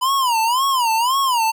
square tone with vibrato, 989 Hz, B5, 2 cents sharp, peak -16 dBFS, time 0.01-1.52 s, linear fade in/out 20 ms, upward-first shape sine, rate 1.9 Hz, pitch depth 190 cents each way, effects none

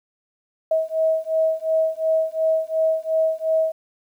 sine beating tone pair, 639 / 641.8 Hz, D#5 / E5, +46 / -46 cents, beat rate 2.8 Hz, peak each -21 dBFS, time 0.71-3.72 s, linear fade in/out 5 ms, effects 9-bit

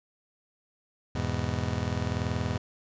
30% pulse chord, E major, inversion none, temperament just, 82.41 / 103.01 / 123.61 Hz, E2 / G#2 / B2, 0 / -14 / +2 cents, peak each -30 dBFS, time 1.15-2.58 s, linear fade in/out 5 ms, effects resampled to 16000 Hz

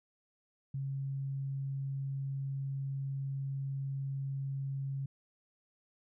sine tone, 136.7 Hz, C#3, 24 cents flat, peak -34 dBFS, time 0.74-5.06 s, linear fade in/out 5 ms, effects none

